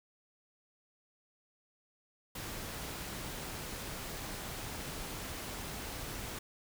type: noise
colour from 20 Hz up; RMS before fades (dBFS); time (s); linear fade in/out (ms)
pink; -42; 2.35-6.39; 5
effects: none